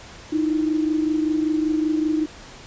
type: tone pair together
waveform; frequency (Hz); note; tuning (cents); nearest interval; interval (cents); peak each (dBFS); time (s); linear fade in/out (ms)
sine; 308.6 / 333.8; D#4 / E4; -14 / +22; minor second; 136; -19 / -26; 0.32-2.26; 10
effects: pink hiss -42 dBFS RMS until 2.66 s + resampled to 16000 Hz